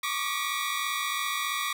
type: tone cluster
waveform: 20% pulse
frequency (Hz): 1108 / 1151 / 1206 / 1929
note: C#6 / D6 / D6 / B6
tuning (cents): -1 / -35 / +46 / -41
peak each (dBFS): -29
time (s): 0.03-1.73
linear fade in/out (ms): 5
effects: none